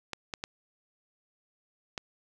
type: clicks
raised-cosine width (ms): 0.2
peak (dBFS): -17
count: 4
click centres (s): 0.133 / 0.338 / 0.439 / 1.978
effects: none